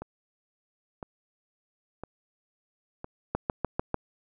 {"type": "two click trains", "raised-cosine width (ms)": 1, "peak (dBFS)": [-23, -12], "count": [4, 5], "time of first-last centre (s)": [[0.02, 3.044], [3.35, 3.943]], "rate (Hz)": [0.992, 6.74], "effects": []}